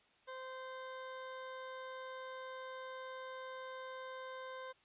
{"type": "tone", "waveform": "20% pulse", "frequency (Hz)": 519, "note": "C5", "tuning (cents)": -14, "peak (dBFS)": -40, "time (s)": [0.27, 4.73], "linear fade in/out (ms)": 20, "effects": ["white hiss -70 dBFS RMS until 4.84 s", "resampled to 8000 Hz"]}